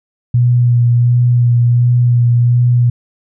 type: tone with vibrato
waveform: sine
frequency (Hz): 121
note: B2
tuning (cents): -35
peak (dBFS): -7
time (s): 0.34-2.9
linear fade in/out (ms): 5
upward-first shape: sine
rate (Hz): 1.4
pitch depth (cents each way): 18
effects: none